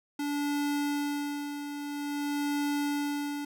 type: tone with tremolo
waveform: square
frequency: 289.2 Hz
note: D4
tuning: 27 cents flat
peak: -28 dBFS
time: 0.19-3.45 s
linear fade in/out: 5 ms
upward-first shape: sine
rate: 0.5 Hz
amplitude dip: 60%
effects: none